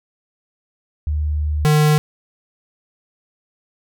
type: tone pair in turn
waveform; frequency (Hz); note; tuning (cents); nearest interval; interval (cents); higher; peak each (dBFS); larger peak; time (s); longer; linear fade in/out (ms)
sine / square; 75.3 / 151.43; D2 / D#3; +44 / -47; octave; 1209; second; -17 / -12; second; 1.07-1.65 / 1.65-1.98; first; 0
effects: none